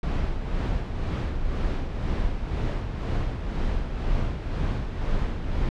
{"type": "noise with tremolo", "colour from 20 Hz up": "brown", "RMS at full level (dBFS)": -24, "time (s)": [0.03, 5.69], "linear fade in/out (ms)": 2, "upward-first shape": "sine", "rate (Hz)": 2, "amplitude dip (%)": 50, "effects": ["low-pass 4000 Hz 12 dB/octave"]}